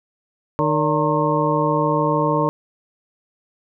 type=harmonic tone with a mistuned harmonic; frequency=153.3 Hz; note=D#3; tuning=25 cents flat; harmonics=1 / 2 / 3 / 4 / 6 / 7; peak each=-23 / -23 / -23 / -23 / -23 / -23 dBFS; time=0.59-2.49 s; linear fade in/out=0 ms; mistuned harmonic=4; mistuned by=-100 cents; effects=none